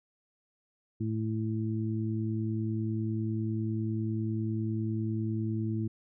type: harmonic tone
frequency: 110 Hz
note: A2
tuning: in tune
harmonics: 1 / 2 / 3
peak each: -31 / -34 / -36 dBFS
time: 1-5.88 s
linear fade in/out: 10 ms
effects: none